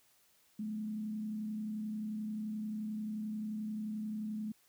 sine tone with frequency modulation, 214.4 Hz, A3, 45 cents flat, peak -36 dBFS, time 0.59-4.52 s, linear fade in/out 5 ms, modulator 31.4 Hz, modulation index 0.33, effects white hiss -69 dBFS RMS until 4.68 s

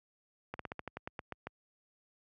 slowing click train, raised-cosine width 0.5 ms, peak -24 dBFS, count 11, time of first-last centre 0.54-1.47 s, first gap 53 ms, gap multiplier 1.12, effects high-pass 60 Hz 12 dB/octave

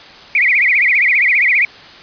sine tone with vibrato, 2185 Hz, C#7, 26 cents flat, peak -9 dBFS, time 0.35-1.65 s, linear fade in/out 2 ms, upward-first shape triangle, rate 15 Hz, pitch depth 240 cents each way, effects white hiss -37 dBFS RMS until 2.02 s + resampled to 11025 Hz

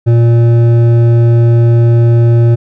sine tone with hard clipping, 117.4 Hz, A#2, 13 cents sharp, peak -6 dBFS, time 0.06-2.56 s, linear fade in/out 20 ms, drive 9 dB, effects none

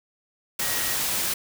sine tone in noise, 1894 Hz, A#6, 27 cents sharp, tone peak -35 dBFS, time 0.61-0.94 s, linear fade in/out 5 ms, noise white, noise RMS -26 dBFS, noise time 0.59-1.34 s, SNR -12 dB, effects none

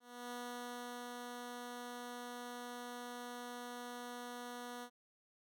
10% pulse tone with ADSR envelope, 243.5 Hz, B3, 24 cents flat, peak -35 dBFS, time 0-4.9 s, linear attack 310 ms, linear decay 780 ms, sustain -2 dB, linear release 68 ms, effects none

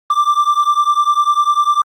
triangle beating tone pair, 1174.7 / 1184.7 Hz, D6 / D6, 0 / +15 cents, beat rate 10 Hz, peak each -12 dBFS, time 0.1-1.82 s, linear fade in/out 5 ms, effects Opus 24 kbps

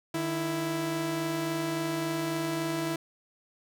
sawtooth tone pair together, 153.5 / 330.6 Hz, D#3 / E4, -23 / +5 cents, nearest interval octave + minor second, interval 1328 cents, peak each -31 / -26 dBFS, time 0.14-2.96 s, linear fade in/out 5 ms, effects none

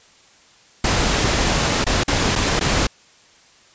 pink noise with dropouts, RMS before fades -18 dBFS, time 0.84-2.87 s, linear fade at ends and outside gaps 5 ms, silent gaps 1.843-1.865 / 2.036-2.079 / 2.355-2.359 / 2.595-2.609 s, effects white hiss -51 dBFS RMS until 3.74 s + resampled to 16000 Hz

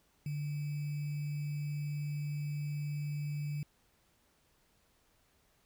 sine tone with sample-and-hold, 146.83 Hz, D3, in tune, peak -34 dBFS, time 0.26-3.63 s, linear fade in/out 2 ms, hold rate 2450 Hz, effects pink hiss -71 dBFS RMS until 5.65 s

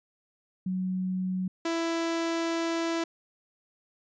sine / sawtooth tone pair in turn, 185.5 / 332 Hz, F#3 / E4, +5 / +12 cents, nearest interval minor seventh, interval 1007 cents, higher second, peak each -27 / -23 dBFS, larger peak second, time 0.66-1.48 / 1.65-3.04 s, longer second, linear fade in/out 5 ms, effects resampled to 16000 Hz

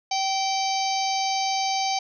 harmonic tone, 774 Hz, G5, 22 cents flat, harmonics 1 / 3 / 4 / 5 / 6 / 7 / 8, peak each -24 / -33 / -35 / -36 / -31 / -36 / -33 dBFS, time 0.11-1.99 s, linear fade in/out 5 ms, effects none

